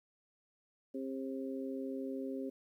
harmonic tone, 133.4 Hz, C3, 34 cents sharp, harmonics 2 / 3 / 4, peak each -39 / -43 / -45 dBFS, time 0.94-2.5 s, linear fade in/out 10 ms, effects 12-bit

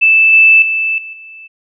sine tone with level steps, 2637 Hz, E7, in tune, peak -5 / -3 / -12 / -25 / -31 dBFS, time 0.01-1.48 s, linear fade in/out 20 ms, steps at 0.33 / 0.62 / 0.98 / 1.13 s, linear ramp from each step 2 ms, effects none

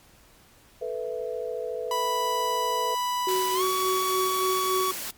sine chord, A suspended second, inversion none, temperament equal, 440 / 493.9 / 659.3 Hz, A4 / B4 / E5, 0 / 0 / 0 cents, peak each -33 / -31 / -36 dBFS, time 0.81-2.95 s, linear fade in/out 10 ms
45% pulse tone with pitch glide, 987.8 to 1128.1 Hz, B5 to C#6, 0 to +30 cents, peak -25 dBFS, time 1.91-4.91 s, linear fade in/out 2 ms, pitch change +230 cents, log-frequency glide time 3.54-3.63 s
sine tone with tremolo, 373.2 Hz, F#4, 15 cents sharp, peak -24 dBFS, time 3.27-4.92 s, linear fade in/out 2 ms, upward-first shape sine, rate 3.5 Hz, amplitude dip 55%
white high-pass noise, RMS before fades -34 dBFS, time 3.28-5.11 s, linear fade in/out 5 ms, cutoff 150 Hz, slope 24 dB/octave
effects pink hiss -56 dBFS RMS until 5.17 s + MP3 96 kbps

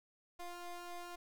25% pulse ring-modulated tone, 350 Hz, F4, 4 cents sharp, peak -38 dBFS, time 0.39-1.16 s, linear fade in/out 10 ms, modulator 352 Hz, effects none

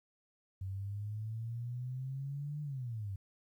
sine exponential two-way sweep, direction up then down, 94.2 to 150.2 to 94.2 Hz, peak -37 dBFS, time 0.61-3.16 s, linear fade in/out 5 ms, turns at 2.62 s, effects 12-bit

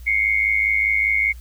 sine tone pair together, 2112 / 2217 Hz, C7 / C#7, +16 / 0 cents, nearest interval minor second, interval 84 cents, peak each -19 dBFS, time 0.06-1.33 s, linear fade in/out 20 ms, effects added 60 Hz sine -35 dBFS peak until 1.4 s + white hiss -53 dBFS RMS until 1.4 s

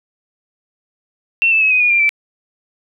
sine tone with pitch steps, 2700 / 2634 / 2569 / 2506 / 2445 / 2385 / 2326 Hz, E7 / E7 / E7 / D#7 / D#7 / D7 / D7, +41 / -2 / -45 / +12 / -31 / +26 / -17 cents, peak -10 dBFS, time 1.42-2.092 s, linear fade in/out 0 ms, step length 96 ms, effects none

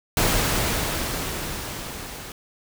pink noise with level ramp, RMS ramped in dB -20 to -37 dBFS, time 0.17-2.32 s, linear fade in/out 2 ms, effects none

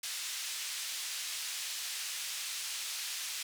pink band-pass noise, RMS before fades -39 dBFS, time 0.03-3.43 s, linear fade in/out 5 ms, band 2900 to 10000 Hz, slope 12 dB/octave, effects none

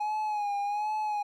triangle tone with vibrato, 833 Hz, G#5, 5 cents sharp, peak -26 dBFS, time 0-1.23 s, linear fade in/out 10 ms, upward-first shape sine, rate 1.3 Hz, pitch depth 54 cents each way, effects none

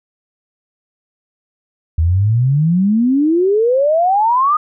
sine exponential sweep, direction up, 77.5 to 1250 Hz, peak -10 dBFS, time 1.98-4.57 s, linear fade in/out 5 ms, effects none

